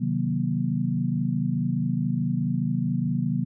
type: chord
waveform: sine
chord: C half-diminished seventh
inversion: none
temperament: equal with one note detuned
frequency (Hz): 130.81 / 155.56 / 185 / 237.7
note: C3 / Eb3 / Gb3 / Bb3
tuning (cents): 0 / 0 / 0 / +34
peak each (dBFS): -28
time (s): 0-3.45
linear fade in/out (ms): 20
effects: none